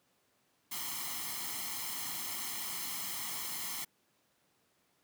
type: noise with comb filter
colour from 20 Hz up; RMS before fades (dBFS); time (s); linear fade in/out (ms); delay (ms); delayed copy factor
white; -39; 0.71-3.85; 10; 0.96; +0.7
effects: pink hiss -73 dBFS RMS until 5.03 s + high-pass 150 Hz 12 dB/octave